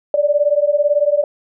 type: beating tone pair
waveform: sine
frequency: 576 / 594 Hz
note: D5 / D5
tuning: -34 / +20 cents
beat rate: 18 Hz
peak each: -15 / -15 dBFS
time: 0.14-1.24 s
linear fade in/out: 2 ms
effects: none